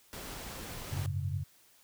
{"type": "noise", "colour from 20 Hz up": "pink", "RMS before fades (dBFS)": -43, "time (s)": [0.13, 1.06], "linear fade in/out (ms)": 0}
{"type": "chord", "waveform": "sine", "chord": "F# suspended second", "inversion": "none", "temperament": "equal", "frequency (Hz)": [92.5, 103.83, 138.59], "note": ["F#2", "G#2", "C#3"], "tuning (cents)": [0, 0, 0], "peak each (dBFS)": [-34, -38, -36], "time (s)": [0.91, 1.44], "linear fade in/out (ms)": 20}
{"effects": ["white hiss -63 dBFS RMS until 1.83 s"]}